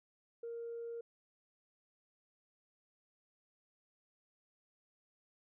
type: tone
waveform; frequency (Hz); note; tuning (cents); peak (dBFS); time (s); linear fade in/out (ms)
sine; 466.2; A#4; 0; -40; 0.43-1.01; 5
effects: tanh soft clip ceiling -37 dBFS

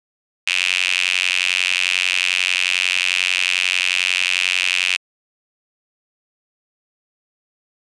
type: tone with high-pass filter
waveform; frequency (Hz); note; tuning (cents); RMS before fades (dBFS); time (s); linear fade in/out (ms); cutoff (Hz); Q
sawtooth; 91.2; F#2; -24; -19; 0.47-4.97; 0; 2600; 6
effects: resampled to 22050 Hz

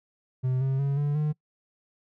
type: tone with pitch steps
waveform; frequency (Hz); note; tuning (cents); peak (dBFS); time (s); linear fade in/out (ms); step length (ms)
triangle; 128.6 / 133.91 / 139.43 / 145.18 / 151.18; C3 / C3 / C#3 / D3 / D#3; -30 / +41 / +10 / -20 / -49; -21; 0.43-1.33; 20; 180
effects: noise-tail reverb RT60 0.1 s tail -24 dB re dry

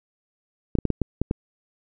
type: clicks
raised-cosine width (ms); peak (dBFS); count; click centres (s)
3; -9; 7; 0.753 / 0.787 / 0.853 / 0.903 / 1.017 / 1.216 / 1.311
effects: none

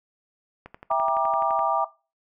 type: click train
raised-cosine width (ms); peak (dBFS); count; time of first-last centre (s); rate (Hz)
0.5; -25; 12; 0.66-1.592; 11.8
type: chord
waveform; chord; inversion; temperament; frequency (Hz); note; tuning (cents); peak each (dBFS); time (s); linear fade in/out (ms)
sine; E half-diminished seventh; none; just; 659.3 / 791.1 / 949.3 / 1186.7; E5 / G5 / Bb5 / D6; 0 / +16 / +31 / +18; -25; 0.9-1.85; 10
effects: noise-tail reverb RT60 0.3 s tail -19 dB re dry

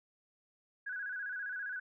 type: tone with vibrato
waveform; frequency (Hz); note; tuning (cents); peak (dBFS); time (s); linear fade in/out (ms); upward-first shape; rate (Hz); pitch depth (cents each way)
sine; 1568; G6; 0; -37; 0.86-1.8; 10; square; 15; 81
effects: none

